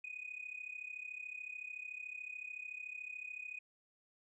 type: tone with amplitude modulation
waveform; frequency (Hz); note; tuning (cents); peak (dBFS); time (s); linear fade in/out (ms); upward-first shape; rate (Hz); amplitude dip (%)
sine; 2489; D#7; 0; -39; 0.04-3.59; 5; sine; 33.7; 85
effects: tanh soft clip ceiling -37 dBFS